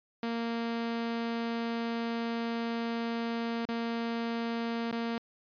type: tone with dropouts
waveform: sawtooth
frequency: 231.7 Hz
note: A#3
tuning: 10 cents flat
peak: -27 dBFS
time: 0.23-5.18 s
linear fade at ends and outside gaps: 2 ms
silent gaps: 3.654-3.688 / 4.915-4.926 s
effects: resampled to 11025 Hz